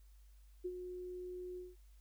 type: tone with ADSR envelope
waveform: sine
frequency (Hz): 361.9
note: F#4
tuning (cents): -38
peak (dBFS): -36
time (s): 0.64-1.76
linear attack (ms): 15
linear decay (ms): 55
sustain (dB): -7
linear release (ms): 190
effects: added 50 Hz sine -58 dBFS peak until 2 s + white hiss -75 dBFS RMS until 2 s